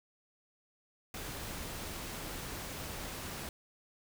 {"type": "noise", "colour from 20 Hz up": "pink", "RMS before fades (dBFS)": -42, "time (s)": [1.14, 3.49], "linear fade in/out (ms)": 2, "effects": []}